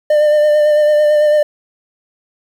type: tone with vibrato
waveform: triangle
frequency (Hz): 600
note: D5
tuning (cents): +37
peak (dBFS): -6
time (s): 0.1-1.43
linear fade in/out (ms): 5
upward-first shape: sine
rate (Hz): 9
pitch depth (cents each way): 22
effects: 7-bit